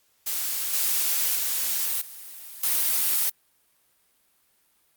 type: noise with level steps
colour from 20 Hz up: blue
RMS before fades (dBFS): -28 / -24 / -26 / -41 / -23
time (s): 0.26-3.3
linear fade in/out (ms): 10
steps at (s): 0.73 / 1.35 / 2.01 / 2.63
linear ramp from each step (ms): 5
effects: white hiss -66 dBFS RMS until 4.96 s + Opus 48 kbps